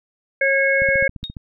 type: harmonic tone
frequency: 546 Hz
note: C#5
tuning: 26 cents flat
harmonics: 1 / 3 / 4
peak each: -19 / -19 / -19 dBFS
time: 0.41-1.08 s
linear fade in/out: 5 ms
type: click train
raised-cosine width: 5 ms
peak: -19 dBFS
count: 9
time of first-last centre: 0.82-1.368 s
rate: 14.6 Hz
type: tone with exponential decay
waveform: sine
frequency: 3729 Hz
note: A#7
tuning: in tune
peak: -22 dBFS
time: 1.24-1.34 s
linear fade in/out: 0 ms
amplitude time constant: 20 ms
effects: none